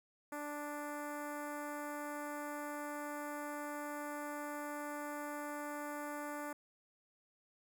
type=tone with notch filter; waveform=10% pulse; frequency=293.7 Hz; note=D4; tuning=in tune; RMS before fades=-43 dBFS; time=0.32-6.53 s; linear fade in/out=5 ms; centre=4100 Hz; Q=0.61; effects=none